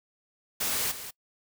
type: noise with echo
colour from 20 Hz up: white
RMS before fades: -29 dBFS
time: 0.6-0.92 s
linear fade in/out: 10 ms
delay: 190 ms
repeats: 1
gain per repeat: -11 dB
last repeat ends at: 1.11 s
effects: noise-tail reverb RT60 0.1 s tail -24 dB re dry